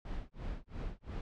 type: noise with tremolo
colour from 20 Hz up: brown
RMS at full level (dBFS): -38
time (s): 0.05-1.21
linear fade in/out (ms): 2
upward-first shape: sine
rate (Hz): 2.9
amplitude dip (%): 100
effects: low-pass 4000 Hz 12 dB/octave